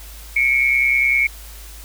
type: tone pair together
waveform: sine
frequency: 2192 / 2322 Hz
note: C#7 / D7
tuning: -20 / -20 cents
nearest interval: minor second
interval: 100 cents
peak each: -15 / -18 dBFS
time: 0.36-1.27 s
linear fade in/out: 5 ms
effects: added 52 Hz sine -36 dBFS peak until 1.84 s + white hiss -41 dBFS RMS until 1.84 s